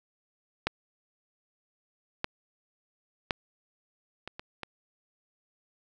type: clicks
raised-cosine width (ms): 0.3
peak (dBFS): -10 / -12 / -10 / -22 / -23 / -20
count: 6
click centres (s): 0.67 / 2.244 / 3.308 / 4.276 / 4.395 / 4.633
effects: none